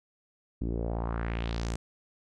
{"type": "tone with low-pass filter sweep", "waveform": "sawtooth", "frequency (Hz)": 57.2, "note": "A#1", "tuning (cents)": -32, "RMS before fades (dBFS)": -32, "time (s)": [0.61, 1.76], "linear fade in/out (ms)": 5, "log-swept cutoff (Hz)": [270, 8400], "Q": 2.4, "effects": []}